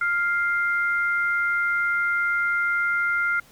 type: tone pair together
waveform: sine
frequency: 1400 / 2098 Hz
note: F6 / C7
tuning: +4 / +4 cents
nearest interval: perfect fifth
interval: 700 cents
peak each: -21 / -27 dBFS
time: 0.01-3.4 s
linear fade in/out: 5 ms
effects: pink hiss -53 dBFS RMS until 3.51 s